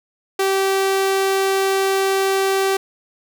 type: tone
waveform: sawtooth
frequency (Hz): 387.3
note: G4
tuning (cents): -21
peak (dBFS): -12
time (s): 0.39-2.77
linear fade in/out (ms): 5
effects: none